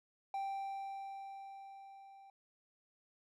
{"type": "tone with level ramp", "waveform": "triangle", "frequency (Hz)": 784, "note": "G5", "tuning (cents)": 0, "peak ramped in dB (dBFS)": [-34, -54], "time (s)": [0.34, 2.3], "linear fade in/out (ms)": 2, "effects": []}